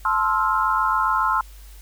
sine chord, F major seventh, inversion first, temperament just, 873.1 / 1047.7 / 1309.6 / 1396.9 Hz, A5 / C6 / E6 / F6, -14 / +2 / -12 / 0 cents, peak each -25 / -21 / -23 / -25 dBFS, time 0.05-1.41 s, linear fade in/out 2 ms, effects added 50 Hz sine -40 dBFS peak until 1.81 s + white hiss -51 dBFS RMS until 1.81 s

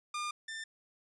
sawtooth tone pair in turn, 1207 / 1787.7 Hz, D6 / A6, +47 / +27 cents, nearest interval perfect fifth, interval 680 cents, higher second, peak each -31 / -36 dBFS, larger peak first, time 0.14-0.31 / 0.48-0.64 s, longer first, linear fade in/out 5 ms, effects resampled to 22050 Hz

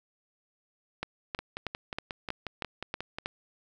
two click trains, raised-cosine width 0.3 ms, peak -16 / -19 dBFS, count 8 / 11, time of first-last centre 1.03-3.259 / 1.39-3.185 s, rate 3.14 / 5.57 Hz, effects none

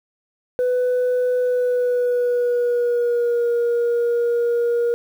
sine tone with pitch glide, 498.4 to 473.7 Hz, B4 to A#4, +16 to +28 cents, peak -14 dBFS, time 0.59-4.94 s, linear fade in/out 0 ms, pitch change -88 cents, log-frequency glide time 1.38-3.49 s, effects tanh soft clip ceiling -15 dBFS + 8-bit

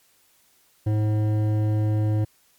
triangle tone with hard clipping, 106.8 Hz, G#2, 49 cents sharp, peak -21 dBFS, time 0.86-2.25 s, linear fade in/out 10 ms, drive 15 dB, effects white hiss -61 dBFS RMS until 2.58 s + MP3 96 kbps

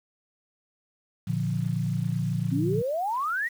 sine chord, Bb major, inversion none, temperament equal, 116.54 / 146.83 / 174.61 Hz, Bb2 / D3 / F3, 0 / 0 / 0 cents, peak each -29 dBFS, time 1.27-2.82 s, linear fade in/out 10 ms
sine exponential sweep, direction up, 251.9 to 1975.5 Hz, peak -25 dBFS, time 2.51-3.49 s, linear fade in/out 20 ms
effects 8-bit

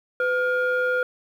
sine tone pair together, 503.5 / 1416 Hz, B4 / F6, +33 / +23 cents, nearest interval octave + tritone, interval 1790 cents, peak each -21 dBFS, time 0.2-1.03 s, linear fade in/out 2 ms, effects tanh soft clip ceiling -16 dBFS + 9-bit

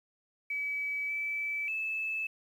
sine tone with pitch steps, 2286 / 2309 / 2616 Hz, D7 / D7 / E7, -47 / -30 / -14 cents, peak -31 dBFS, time 0.5-2.27 s, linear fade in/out 5 ms, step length 590 ms, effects 10-bit

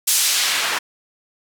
white noise with band-pass filter sweep, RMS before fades -19 dBFS, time 0.07-0.79 s, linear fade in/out 10 ms, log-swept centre 8400 to 1200 Hz, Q 0.75, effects none

